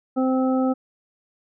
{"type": "harmonic tone", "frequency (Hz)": 260, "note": "C4", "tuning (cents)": -11, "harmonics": [1, 2, 3, 5], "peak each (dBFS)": [-19, -25, -29, -33], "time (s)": [0.16, 0.74], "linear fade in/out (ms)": 20, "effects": []}